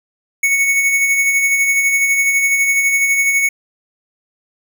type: tone with tremolo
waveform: square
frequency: 2217 Hz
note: C#7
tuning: in tune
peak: -11 dBFS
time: 0.43-3.49 s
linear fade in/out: 5 ms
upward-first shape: sine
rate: 12 Hz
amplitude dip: 40%
effects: none